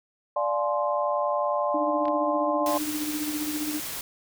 sine chord, D half-diminished seventh, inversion none, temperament equal with one note detuned, 587.3 / 698.5 / 848.1 / 1046.5 Hz, D5 / F5 / Ab5 / C6, 0 / 0 / +36 / 0 cents, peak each -26 / -31 / -31 / -28 dBFS, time 0.36-2.78 s, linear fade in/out 5 ms
sine tone with tremolo, 301.4 Hz, D4, 45 cents sharp, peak -26 dBFS, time 1.74-3.8 s, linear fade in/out 5 ms, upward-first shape sine, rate 15 Hz, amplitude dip 55%
clicks, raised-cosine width 0.3 ms, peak -25 dBFS, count 2, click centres 2.055 / 2.082 s
white noise, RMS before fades -34 dBFS, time 2.66-4.01 s, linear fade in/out 2 ms
effects none

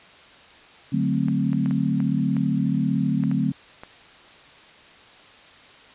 sine chord, D dominant seventh, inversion none, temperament equal, 146.83 / 185 / 220 / 261.6 Hz, D3 / F#3 / A3 / C4, 0 / 0 / 0 / 0 cents, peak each -25 dBFS, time 0.92-3.52 s, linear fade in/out 10 ms
clicks, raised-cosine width 0.5 ms, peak -23 dBFS, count 9, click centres 1.284 / 1.531 / 1.66 / 1.71 / 2.003 / 2.367 / 3.237 / 3.314 / 3.835 s
effects white hiss -48 dBFS RMS until 5.94 s + resampled to 8000 Hz

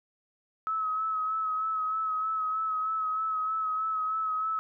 sine tone with vibrato, 1287 Hz, E6, 42 cents flat, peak -27 dBFS, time 0.67-4.59 s, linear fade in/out 0 ms, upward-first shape sine, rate 3.2 Hz, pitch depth 28 cents each way, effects none

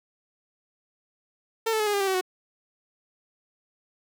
sawtooth tone with pitch steps, 450 / 437.4 / 425.2 / 413.4 / 401.8 / 390.6 / 379.7 / 369.1 Hz, A4 / A4 / G#4 / G#4 / G4 / G4 / F#4 / F#4, +39 / -10 / +41 / -8 / +43 / -6 / +45 / -4 cents, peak -19 dBFS, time 1.66-2.212 s, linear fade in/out 10 ms, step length 69 ms, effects none

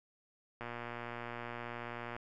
click train, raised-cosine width 0.5 ms, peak -27 dBFS, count 186, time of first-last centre 0.61-2.165 s, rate 119 Hz, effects none

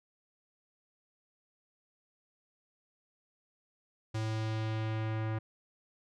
square tone with low-pass filter sweep, 110 Hz, A2, in tune, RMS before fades -34 dBFS, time 4.14-5.39 s, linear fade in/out 10 ms, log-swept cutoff 6600 to 1800 Hz, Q 1.1, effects none

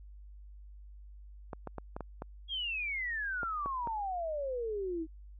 clicks, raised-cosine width 1 ms, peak -25 dBFS, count 9, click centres 1.532 / 1.673 / 1.783 / 1.965 / 2.007 / 2.221 / 3.432 / 3.66 / 3.873 s
sine exponential sweep, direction down, 3327 to 311.1 Hz, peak -33 dBFS, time 2.48-5.07 s, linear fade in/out 50 ms
effects added 50 Hz sine -48 dBFS peak until 5.39 s

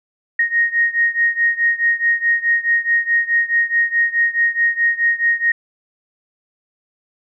sine beating tone pair, 1864.7 / 1869.4 Hz, A#6 / A#6, 0 / +4 cents, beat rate 4.7 Hz, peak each -16 / -18 dBFS, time 0.39-5.52 s, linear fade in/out 5 ms, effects none

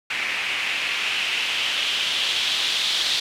blue noise with low-pass filter sweep, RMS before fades -24 dBFS, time 0.1-3.2 s, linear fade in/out 5 ms, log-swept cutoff 2300 to 3700 Hz, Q 3.3, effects none

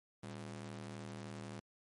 sawtooth ring-modulated tone, 155.4 Hz, D#3, 2 cents flat, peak -38 dBFS, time 0.23-1.6 s, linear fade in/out 5 ms, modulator 41.7 Hz, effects MP3 48 kbps

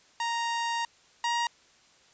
sawtooth tone pair in turn, 932.3 / 943.1 Hz, A#5 / A#5, 0 / +20 cents, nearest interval unison, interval 20 cents, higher second, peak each -24 / -22 dBFS, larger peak second, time 0.2-0.85 / 1.24-1.47 s, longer first, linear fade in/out 2 ms, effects white hiss -60 dBFS RMS until 2.13 s + resampled to 16000 Hz

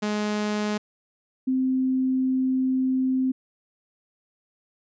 sawtooth / sine tone pair in turn, 210 / 260 Hz, G#3 / C4, +19 / -11 cents, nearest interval major third, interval 370 cents, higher second, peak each -20 dBFS, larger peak neither, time 0.02-0.78 / 1.47-3.32 s, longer second, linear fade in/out 10 ms, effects resampled to 16000 Hz

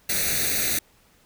white noise with comb filter, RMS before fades -24 dBFS, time 0.09-0.79 s, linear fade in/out 5 ms, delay 0.48 ms, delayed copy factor +0.85, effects pink hiss -59 dBFS RMS until 1.25 s

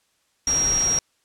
sine tone in noise, 5640 Hz, F8, 16 cents sharp, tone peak -18 dBFS, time 0.47-0.99 s, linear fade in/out 2 ms, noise pink, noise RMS -30 dBFS, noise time 0.47-0.99 s, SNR +9 dB, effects white hiss -67 dBFS RMS until 1.24 s + low-pass 9000 Hz 12 dB/octave

